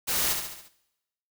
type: noise with echo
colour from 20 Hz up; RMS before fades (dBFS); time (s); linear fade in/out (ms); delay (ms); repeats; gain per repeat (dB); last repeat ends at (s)
white; -27; 0.07-0.34; 20; 70; 5; -5; 0.69
effects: noise-tail reverb RT60 0.9 s tail -19 dB re dry